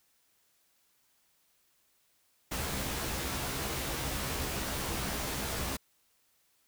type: noise with comb filter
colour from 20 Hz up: pink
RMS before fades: -35 dBFS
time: 2.51-5.77 s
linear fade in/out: 10 ms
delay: 15 ms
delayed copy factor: +0.7
effects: white hiss -71 dBFS RMS until 6.67 s